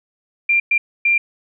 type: tone bursts at uneven times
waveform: sine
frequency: 2381 Hz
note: D7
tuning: 23 cents sharp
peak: -12 dBFS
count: 3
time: 0.49-0.6 / 0.71-0.78 / 1.05-1.18 s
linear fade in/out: 5 ms
effects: none